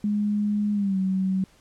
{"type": "tone with pitch glide", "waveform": "sine", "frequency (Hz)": [207.7, 189.36], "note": ["G#3", "F#3"], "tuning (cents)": [0, 40], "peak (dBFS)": -21, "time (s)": [0.04, 1.44], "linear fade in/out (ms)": 2, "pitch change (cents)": -160, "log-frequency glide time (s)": [0.73, 0.98], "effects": ["pink hiss -58 dBFS RMS until 1.6 s", "low-pass 10000 Hz 12 dB/octave"]}